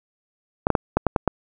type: clicks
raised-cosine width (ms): 1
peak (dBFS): -3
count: 7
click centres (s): 0.669 / 0.703 / 0.752 / 0.97 / 1.067 / 1.162 / 1.277
effects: none